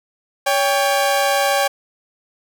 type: tone pair together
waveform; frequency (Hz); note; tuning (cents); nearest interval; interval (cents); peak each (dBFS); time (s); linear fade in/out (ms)
sawtooth; 563 / 795.2; C#5 / G5; +27 / +25; tritone; 598; -14; 0.46-1.68; 10
effects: none